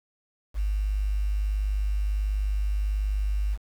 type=tone with quantisation; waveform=sine; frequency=50.7 Hz; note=G#1; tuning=41 cents flat; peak=-23 dBFS; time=0.54-3.58 s; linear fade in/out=50 ms; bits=8; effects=none